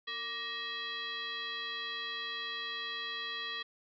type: tone with frequency modulation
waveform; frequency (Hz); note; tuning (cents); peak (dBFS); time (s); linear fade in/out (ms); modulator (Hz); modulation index
sine; 2591; E7; -30; -36; 0.07-3.63; 10; 712; 2
effects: none